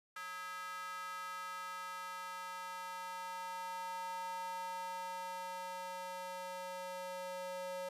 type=tone with high-pass filter sweep; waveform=square; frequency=182.6 Hz; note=F#3; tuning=23 cents flat; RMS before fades=-44 dBFS; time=0.16-7.89 s; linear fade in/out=5 ms; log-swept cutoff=1400 to 620 Hz; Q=4.2; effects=resampled to 32000 Hz + 12-bit